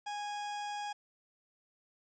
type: tone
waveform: 40% pulse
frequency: 826 Hz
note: G#5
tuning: 10 cents flat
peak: -36 dBFS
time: 0.06-0.93 s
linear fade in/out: 10 ms
effects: resampled to 16000 Hz + 11-bit